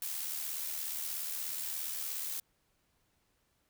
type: noise with amplitude modulation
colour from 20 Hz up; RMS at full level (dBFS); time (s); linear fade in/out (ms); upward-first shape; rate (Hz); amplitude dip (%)
blue; -36; 0.02-2.4; 2; sine; 76.9; 45
effects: pink hiss -75 dBFS RMS until 3.69 s